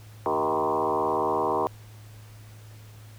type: tone with frequency modulation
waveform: sine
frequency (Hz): 706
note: F5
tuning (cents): +19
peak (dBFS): -22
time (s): 0.26-1.67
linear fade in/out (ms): 0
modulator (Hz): 76.9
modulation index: 4.9
effects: added 107 Hz sine -44 dBFS peak until 3.18 s + pink hiss -54 dBFS RMS until 3.18 s